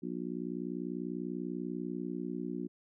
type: harmonic tone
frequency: 60.1 Hz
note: B1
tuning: 46 cents flat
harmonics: 3 / 4 / 5 / 6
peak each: -41 / -40 / -40 / -42 dBFS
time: 0.02-2.68 s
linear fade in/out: 20 ms
effects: none